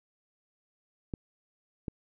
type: clicks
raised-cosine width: 3 ms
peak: -21 dBFS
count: 2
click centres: 1.138 / 1.882 s
effects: none